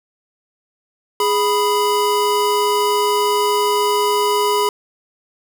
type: tone pair together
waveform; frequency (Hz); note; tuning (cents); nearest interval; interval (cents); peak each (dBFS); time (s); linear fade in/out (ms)
square; 414.8 / 987.8; G#4 / B5; -2 / 0; octave + minor third; 1502; -18; 1.2-4.69; 2
effects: none